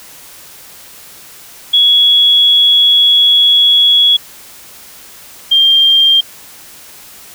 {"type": "tone pair in turn", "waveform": "sine", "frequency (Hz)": [3355, 3188], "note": ["G#7", "G7"], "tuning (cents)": [17, 28], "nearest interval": "minor second", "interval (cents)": 89, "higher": "first", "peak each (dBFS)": -5, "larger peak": "neither", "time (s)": [[1.73, 4.17], [5.51, 6.21]], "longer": "first", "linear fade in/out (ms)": 10, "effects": ["white hiss -36 dBFS RMS until 7.34 s"]}